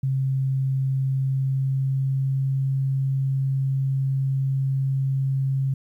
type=tone with pitch glide; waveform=sine; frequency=133.7 to 134.86 Hz; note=C3 to C#3; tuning=+38 to -47 cents; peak=-20 dBFS; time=0.03-5.74 s; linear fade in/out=5 ms; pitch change=+15 cents; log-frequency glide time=1.05-2.55 s; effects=10-bit